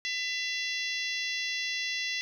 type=harmonic tone with a mistuned harmonic; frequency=681 Hz; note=F5; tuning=44 cents flat; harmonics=3 / 4 / 5 / 6 / 7 / 8 / 9; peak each=-34 / -36 / -38 / -40 / -41 / -42 / -43 dBFS; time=0.05-2.21 s; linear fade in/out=0 ms; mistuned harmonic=3; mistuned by=-34 cents; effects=10-bit